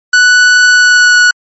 45% pulse tone with pitch glide, 1482 to 1469.2 Hz, F#6 to F#6, +2 to -13 cents, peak -3 dBFS, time 0.13-1.31 s, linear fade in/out 5 ms, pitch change -15 cents, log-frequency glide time 0.68-1.19 s, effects MP3 32 kbps

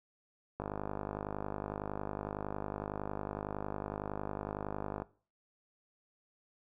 click train, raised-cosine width 1 ms, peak -23 dBFS, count 226, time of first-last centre 0.6-5.02 s, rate 50.9 Hz, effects noise-tail reverb RT60 0.4 s tail -19 dB re dry

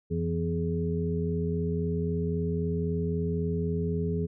harmonic tone with a mistuned harmonic, 83.8 Hz, E2, 29 cents sharp, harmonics 1 / 2 / 3 / 5, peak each -32 / -29 / -37 / -32 dBFS, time 0.1-4.27 s, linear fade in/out 20 ms, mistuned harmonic 1, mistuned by +73 cents, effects none

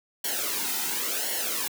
white noise with flanger, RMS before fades -29 dBFS, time 0.24-1.68 s, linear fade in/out 5 ms, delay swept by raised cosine 0.8 to 1.8 ms, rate 0.94 Hz, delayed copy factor -0.75, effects high-pass 200 Hz 12 dB/octave

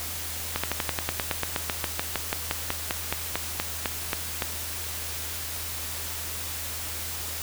slowing click train, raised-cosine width 0.3 ms, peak -9 dBFS, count 25, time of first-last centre 0.56-4.422 s, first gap 76 ms, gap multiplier 1.06, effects added 81 Hz sine -40 dBFS peak until 7.42 s + white hiss -34 dBFS RMS until 7.42 s

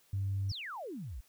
sine tone, 98 Hz, G2, in tune, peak -30 dBFS, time 0.13-0.52 s, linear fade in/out 5 ms
sine exponential sweep, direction down, 5920 to 47.74 Hz, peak -39 dBFS, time 0.49-1.21 s, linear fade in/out 10 ms
effects tanh soft clip ceiling -26 dBFS + white hiss -67 dBFS RMS until 1.28 s

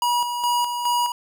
square tone with tremolo, 965 Hz, B5, 40 cents flat, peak -19 dBFS, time 0.02-1.12 s, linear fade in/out 2 ms, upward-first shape square, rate 2.4 Hz, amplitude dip 50%, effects none

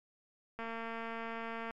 click train, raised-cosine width 0.5 ms, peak -27 dBFS, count 256, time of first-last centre 0.59-1.708 s, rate 228 Hz, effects MP3 64 kbps

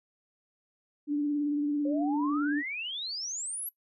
sine tone with vibrato, 292.2 Hz, D4, 9 cents flat, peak -25 dBFS, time 1.07-2.63 s, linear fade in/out 50 ms, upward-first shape triangle, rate 18 Hz, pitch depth 30 cents each way
sine exponential sweep, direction up, 523.3 to 11850 Hz, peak -33 dBFS, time 1.85-3.69 s, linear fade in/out 5 ms
effects noise-tail reverb RT60 0.1 s tail -19 dB re dry

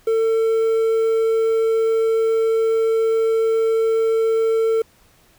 triangle tone with quantisation, 448.8 Hz, A4, 34 cents sharp, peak -13 dBFS, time 0.07-4.82 s, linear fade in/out 5 ms, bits 7, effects pink hiss -55 dBFS RMS until 5.38 s

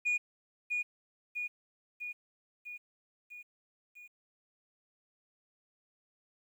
sine tone with echo, 2448 Hz, D#7, 29 cents flat, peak -25 dBFS, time 0.05-0.18 s, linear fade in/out 20 ms, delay 650 ms, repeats 6, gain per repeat -4 dB, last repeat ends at 4.08 s, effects tanh soft clip ceiling -26 dBFS + 11-bit

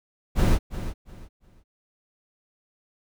brown noise with echo, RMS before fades -18 dBFS, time 0.35-0.59 s, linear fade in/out 50 ms, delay 350 ms, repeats 3, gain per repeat -12 dB, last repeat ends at 1.64 s, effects none

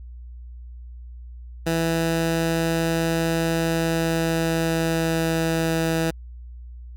15% pulse tone with pitch glide, 164.81 to 163.2 Hz, E3 to E3, 0 to -17 cents, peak -14 dBFS, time 1.66-6.11 s, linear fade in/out 10 ms, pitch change -17 cents, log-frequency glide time 3.58-5.86 s, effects added 60 Hz sine -36 dBFS peak until 6.96 s

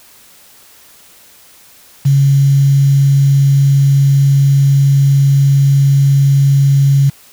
sine tone with quantisation, 138.59 Hz, C#3, in tune, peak -6 dBFS, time 2.05-7.1 s, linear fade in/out 10 ms, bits 5, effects white hiss -43 dBFS RMS until 7.32 s

